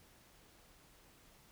silence, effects pink hiss -64 dBFS RMS until 1.51 s

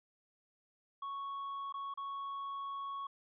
triangle tone with dropouts, 1108.7 Hz, C#6, in tune, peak -37 dBFS, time 1.02-3.07 s, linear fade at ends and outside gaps 5 ms, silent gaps 1.725-1.74 / 1.94-1.974 s, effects resampled to 11025 Hz

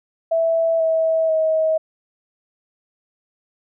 sine tone with pitch steps, 658 / 646.7 / 635.6 Hz, E5 / E5 / D#5, -3 / -33 / +37 cents, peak -15 dBFS, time 0.31-1.78 s, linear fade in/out 10 ms, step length 490 ms, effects none

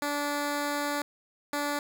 10% pulse tone pair in turn, 290 / 290 Hz, D4 / D4, -22 / -22 cents, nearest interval unison, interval 0 cents, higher neither, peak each -20 dBFS, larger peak neither, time 0.02-1.02 / 1.53-1.79 s, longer first, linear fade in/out 2 ms, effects none

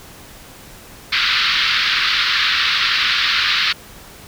white band-pass noise, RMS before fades -17 dBFS, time 1.12-3.73 s, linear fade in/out 10 ms, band 1200 to 4500 Hz, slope 48 dB/octave, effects pink hiss -40 dBFS RMS until 4.27 s

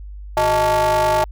square ring-modulated tone, 129.3 Hz, C3, 20 cents flat, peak -12 dBFS, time 0.37-1.24 s, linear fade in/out 0 ms, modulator 751 Hz, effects added 50 Hz sine -31 dBFS peak until 1.31 s

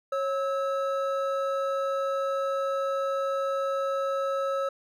triangle tone pair together, 546.6 / 1300 Hz, C#5 / E6, -24 / -24 cents, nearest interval octave + minor third, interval 1500 cents, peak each -25 / -29 dBFS, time 0.12-4.69 s, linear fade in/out 5 ms, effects none

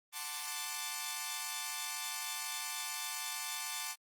5% pulse chord, D dominant seventh, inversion first, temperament equal, 740 / 880 / 1046.5 / 1174.7 Hz, F#5 / A5 / C6 / D6, 0 / 0 / 0 / 0 cents, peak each -36 / -30 / -33 / -30 dBFS, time 0.12-3.96 s, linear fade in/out 50 ms, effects Opus 24 kbps

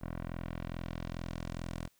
10% pulse tone with low-pass filter sweep, 42.35 Hz, E1, 48 cents sharp, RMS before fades -40 dBFS, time 0.01-1.88 s, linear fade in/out 10 ms, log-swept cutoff 1600 to 11000 Hz, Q 0.89, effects white hiss -71 dBFS RMS until 1.99 s

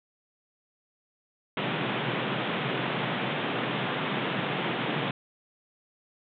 pink band-pass noise, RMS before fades -30 dBFS, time 1.57-5.11 s, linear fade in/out 2 ms, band 120 to 3600 Hz, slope 96 dB/octave, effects none

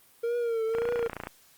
triangle tone with vibrato, 461.9 Hz, A#4, 16 cents flat, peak -24 dBFS, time 0.23-1.08 s, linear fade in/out 10 ms, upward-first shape triangle, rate 1.8 Hz, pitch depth 77 cents each way
click train, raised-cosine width 0.5 ms, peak -19 dBFS, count 16, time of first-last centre 0.75-1.271 s, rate 28.8 Hz
effects white hiss -59 dBFS RMS until 1.57 s + Opus 32 kbps

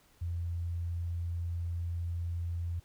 sine tone, 85.6 Hz, F2, 34 cents flat, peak -32 dBFS, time 0.21-2.8 s, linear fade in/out 10 ms, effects pink hiss -65 dBFS RMS until 2.84 s

